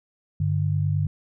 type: tone pair together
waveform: sine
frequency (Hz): 98.9 / 148.18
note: G2 / D3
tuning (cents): +16 / +16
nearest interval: perfect fifth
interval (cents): 700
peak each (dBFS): -23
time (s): 0.4-1.07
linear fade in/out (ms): 5
effects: none